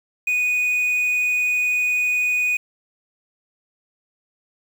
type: tone with quantisation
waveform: triangle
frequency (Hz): 2478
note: D#7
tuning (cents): -8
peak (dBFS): -16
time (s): 0.27-2.57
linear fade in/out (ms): 5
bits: 7
effects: none